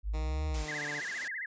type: exponential two-way sweep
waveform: sine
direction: up then down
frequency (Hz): 49 to 76 to 49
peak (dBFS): -30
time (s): 0.03-0.66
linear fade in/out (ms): 50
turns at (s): 0.47
type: tone with pitch glide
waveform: 10% pulse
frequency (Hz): 155.56 to 147.08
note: D#3 to D3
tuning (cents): 0 to +3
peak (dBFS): -32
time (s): 0.13-1.01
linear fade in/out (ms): 20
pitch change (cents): -97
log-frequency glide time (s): 0.56-0.83
type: high-pass noise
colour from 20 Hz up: white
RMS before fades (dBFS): -42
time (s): 0.54-1.28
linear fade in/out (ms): 5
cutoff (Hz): 140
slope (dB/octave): 24
type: tone with vibrato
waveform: sine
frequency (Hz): 1826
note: A#6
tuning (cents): -36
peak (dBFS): -35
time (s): 0.68-1.46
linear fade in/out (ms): 5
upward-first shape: sine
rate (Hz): 15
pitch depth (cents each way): 220
effects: resampled to 16000 Hz